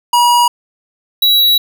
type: tone pair in turn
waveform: square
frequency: 962 / 3899 Hz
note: B5 / B7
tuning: -46 / -23 cents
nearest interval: 2 octaves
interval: 2423 cents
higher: second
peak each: -8 dBFS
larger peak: neither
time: 0.13-0.48 / 1.22-1.58 s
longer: second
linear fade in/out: 5 ms
effects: none